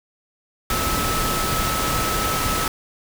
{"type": "tone in noise", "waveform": "sine", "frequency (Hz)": 1300, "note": "E6", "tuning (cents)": -24, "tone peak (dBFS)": -25, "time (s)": [0.7, 2.68], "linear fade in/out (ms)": 2, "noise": "pink", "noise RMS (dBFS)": -23, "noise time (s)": [0.7, 2.68], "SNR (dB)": -5, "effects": []}